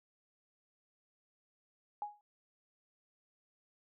sine tone with exponential decay, 830.6 Hz, G#5, in tune, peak -33 dBFS, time 2.02-2.21 s, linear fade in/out 1 ms, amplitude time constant 41 ms, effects none

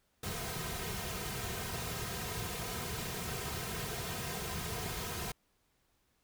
pink noise with comb filter, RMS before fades -39 dBFS, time 0.23-5.32 s, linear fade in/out 5 ms, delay 3.5 ms, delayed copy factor -0.75, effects pink hiss -75 dBFS RMS until 6.23 s

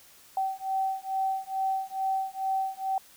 sine beating tone pair, 768 / 770.3 Hz, G5 / G5, -36 / -30 cents, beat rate 2.3 Hz, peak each -30 dBFS, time 0.37-2.98 s, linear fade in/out 2 ms, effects white hiss -55 dBFS RMS until 3.16 s

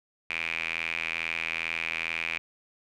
sawtooth tone with band-pass filter, 82.3 Hz, E2, 2 cents flat, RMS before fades -32 dBFS, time 0.3-2.38 s, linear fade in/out 0 ms, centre 2400 Hz, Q 8.4, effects none

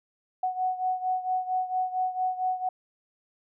sine beating tone pair, 740 / 744.4 Hz, F#5 / F#5, 0 / +10 cents, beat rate 4.4 Hz, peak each -27 / -31 dBFS, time 0.43-2.69 s, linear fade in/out 5 ms, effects none

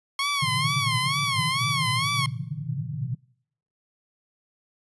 15% pulse tone with vibrato, 1085 Hz, C#6, 37 cents flat, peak -17 dBFS, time 0.19-2.26 s, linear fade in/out 2 ms, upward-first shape sine, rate 2.2 Hz, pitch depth 110 cents each way
white band-pass noise, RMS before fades -30 dBFS, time 0.42-3.15 s, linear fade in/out 5 ms, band 110 to 160 Hz, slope 96 dB/octave
effects noise-tail reverb RT60 0.7 s tail -25 dB re dry + resampled to 24000 Hz

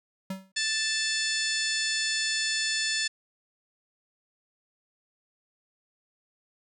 square tone with exponential decay, 190.6 Hz, G3, 48 cents flat, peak -29 dBFS, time 0.3-0.52 s, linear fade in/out 5 ms, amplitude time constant 47 ms
harmonic tone, 880 Hz, A5, in tune, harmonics 2 / 3 / 4 / 5 / 6 / 7 / 8 / 9 / 10, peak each -31 / -35 / -34 / -33 / -33 / -44 / -35 / -46 / -40 dBFS, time 0.56-3.08 s, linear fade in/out 10 ms
effects none

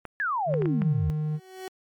clicks, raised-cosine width 0.5 ms, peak -20 dBFS, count 5, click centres 0.053 / 0.54 / 0.621 / 0.657 / 0.819 s
sine exponential sweep, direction down, 1760 to 73.42 Hz, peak -24 dBFS, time 0.2-1.1 s, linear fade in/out 0 ms
triangle tone, 153 Hz, D#3, 29 cents flat, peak -23 dBFS, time 0.46-1.4 s, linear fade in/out 50 ms
30% pulse tone with exponential growth, 375.5 Hz, F#4, 26 cents sharp, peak -30 dBFS, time 1.12-1.68 s, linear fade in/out 1 ms, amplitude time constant 120 ms
effects MP3 96 kbps

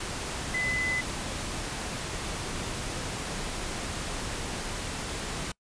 sine tone in noise, 2017 Hz, B6, 36 cents sharp, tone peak -27 dBFS, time 0.54-1.01 s, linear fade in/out 5 ms, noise pink, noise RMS -34 dBFS, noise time 0-5.52 s, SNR +4 dB, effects noise-tail reverb RT60 0.1 s tail -25 dB re dry + resampled to 22050 Hz

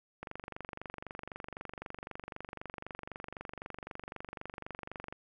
click train, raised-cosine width 0.5 ms, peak -26 dBFS, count 118, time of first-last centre 0.23-5.125 s, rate 23.9 Hz, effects none

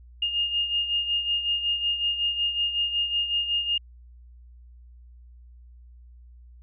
sine beating tone pair, 2833 / 2838.4 Hz, F7 / F7, +24 / +27 cents, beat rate 5.4 Hz, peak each -24 / -31 dBFS, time 0.22-3.78 s, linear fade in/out 5 ms, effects added 60 Hz sine -46 dBFS peak until 6.62 s

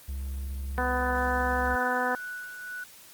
triangle tone with vibrato, 67.6 Hz, C#2, 43 cents flat, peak -29 dBFS, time 0.08-1.76 s, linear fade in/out 10 ms, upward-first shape sine, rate 14 Hz, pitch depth 19 cents each way
harmonic tone, 250 Hz, B3, 21 cents sharp, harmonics 1 / 2 / 3 / 4 / 5 / 6 / 7, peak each -35 / -32 / -31 / -32 / -36 / -31 / -34 dBFS, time 0.78-2.15 s, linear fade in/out 0 ms
sine tone with tremolo, 1480 Hz, F#6, in tune, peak -34 dBFS, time 1.67-2.84 s, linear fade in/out 5 ms, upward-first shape sine, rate 2 Hz, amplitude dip 45%
effects white hiss -51 dBFS RMS until 3.13 s + Opus 32 kbps

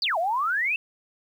sine exponential two-way sweep, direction down then up, 4986 to 633 to 2721 Hz, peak -22 dBFS, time 0.02-0.76 s, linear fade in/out 2 ms, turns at 0.18 s, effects 9-bit

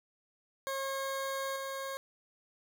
20% pulse tone with level steps, 541 Hz, C#5, 42 cents flat, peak -29 / -32 dBFS, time 0.67-1.97 s, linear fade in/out 0 ms, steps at 1.56 s, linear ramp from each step 2 ms, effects none

